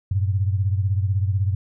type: beating tone pair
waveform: sine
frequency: 95.1 / 111.1 Hz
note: F#2 / A2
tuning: +48 / +17 cents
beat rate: 16 Hz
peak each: -19 / -25 dBFS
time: 0.11-1.55 s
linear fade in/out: 5 ms
effects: none